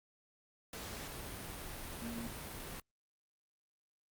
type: tone in noise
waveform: sine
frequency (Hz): 233.1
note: A#3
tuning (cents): 0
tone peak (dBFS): -41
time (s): 2.02-2.27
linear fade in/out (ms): 2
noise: pink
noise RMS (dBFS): -45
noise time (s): 0.73-2.8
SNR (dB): +1
effects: Opus 48 kbps